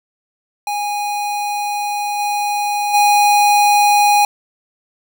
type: tone with level steps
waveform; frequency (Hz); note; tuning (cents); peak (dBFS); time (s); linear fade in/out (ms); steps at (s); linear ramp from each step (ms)
square; 824; G#5; -14; -19 / -17 / -10; 0.67-4.25; 2; 2.18 / 2.93; 20
effects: none